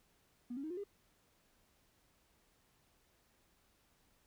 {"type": "tone with pitch steps", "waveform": "triangle", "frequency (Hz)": [243.1, 276, 313.4, 355.9, 404.1], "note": ["B3", "C#4", "D#4", "F4", "G#4"], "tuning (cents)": [-27, -7, 13, 33, -47], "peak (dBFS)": -36, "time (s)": [0.5, 0.84], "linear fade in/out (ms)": 10, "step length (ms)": 68, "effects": ["tanh soft clip ceiling -38 dBFS", "pink hiss -73 dBFS RMS until 4.26 s"]}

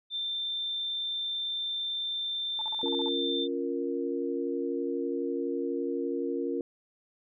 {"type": "tone", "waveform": "sine", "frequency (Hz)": 3571, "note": "A7", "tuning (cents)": 25, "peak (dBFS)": -30, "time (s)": [0.1, 3.48], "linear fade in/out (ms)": 50}
{"type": "tone bursts", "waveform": "sine", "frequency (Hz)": 880, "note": "A5", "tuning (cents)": 0, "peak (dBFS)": -36, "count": 8, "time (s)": [2.59, 3.083], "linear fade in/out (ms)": 0, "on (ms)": 24, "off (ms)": 43}
{"type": "chord", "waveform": "sine", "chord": "Bb minor", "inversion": "first", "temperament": "equal", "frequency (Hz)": [277.2, 349.2, 466.2], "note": ["Db4", "F4", "Bb4"], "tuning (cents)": [0, 0, 0], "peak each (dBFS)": [-33, -33, -33], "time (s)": [2.83, 6.61], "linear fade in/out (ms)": 2}
{"effects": []}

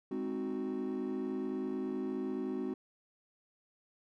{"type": "chord", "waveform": "triangle", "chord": "Ab dominant seventh", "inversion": "none", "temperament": "equal", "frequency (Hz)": [207.7, 261.6, 311.1, 370], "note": ["Ab3", "C4", "Eb4", "Gb4"], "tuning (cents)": [0, 0, 0, 0], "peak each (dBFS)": [-39, -35, -40, -36], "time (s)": [0.11, 2.74], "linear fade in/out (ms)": 5, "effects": ["tanh soft clip ceiling -26 dBFS"]}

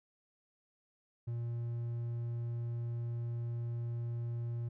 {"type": "tone", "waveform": "triangle", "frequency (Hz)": 118, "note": "A#2", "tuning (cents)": 22, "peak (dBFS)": -33, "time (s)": [1.27, 4.69], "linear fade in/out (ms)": 10, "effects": []}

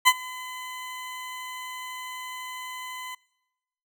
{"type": "tone with ADSR envelope", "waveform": "20% pulse", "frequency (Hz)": 1014, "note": "B5", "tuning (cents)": 45, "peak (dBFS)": -7, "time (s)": [0.05, 3.15], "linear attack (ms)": 27, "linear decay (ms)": 50, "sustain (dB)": -23, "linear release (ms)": 6, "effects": ["noise-tail reverb RT60 1.0 s tail -25 dB re dry"]}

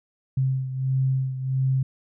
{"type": "beating tone pair", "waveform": "sine", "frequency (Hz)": [131.8, 133.3], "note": ["C3", "C3"], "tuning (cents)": [13, 33], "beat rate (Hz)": 1.5, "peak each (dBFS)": [-22, -28], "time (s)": [0.37, 1.83], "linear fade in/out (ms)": 5, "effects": []}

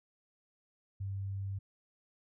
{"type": "tone", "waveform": "sine", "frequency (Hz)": 97.9, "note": "G2", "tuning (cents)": -2, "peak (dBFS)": -35, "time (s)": [1, 1.59], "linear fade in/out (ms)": 10, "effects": []}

